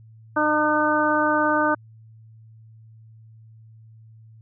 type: harmonic tone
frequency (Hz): 302.9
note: D#4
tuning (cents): -46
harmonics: 1 / 2 / 3 / 4 / 5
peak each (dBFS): -24 / -24 / -24 / -24 / -24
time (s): 0.36-1.75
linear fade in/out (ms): 10
effects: added 111 Hz sine -45 dBFS peak until 4.41 s